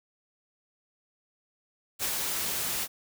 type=noise with ADSR envelope; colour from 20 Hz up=white; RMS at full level=-29 dBFS; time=1.99-2.88 s; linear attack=41 ms; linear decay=73 ms; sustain=-2 dB; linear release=51 ms; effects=none